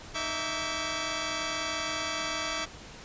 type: tone cluster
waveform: 10% pulse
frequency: 309.2 / 659 / 1146 / 1592 Hz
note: D#4 / E5 / D6 / G6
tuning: -11 / -1 / -43 / +26 cents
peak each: -30 / -26 / -26 / -30 dBFS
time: 0.14-2.66 s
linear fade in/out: 20 ms
effects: pink hiss -46 dBFS RMS until 3.04 s + resampled to 16000 Hz